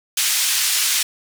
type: band-pass noise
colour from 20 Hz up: white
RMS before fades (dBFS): -19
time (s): 0.17-1.03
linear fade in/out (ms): 5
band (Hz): 2000 to 9800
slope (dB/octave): 12
effects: none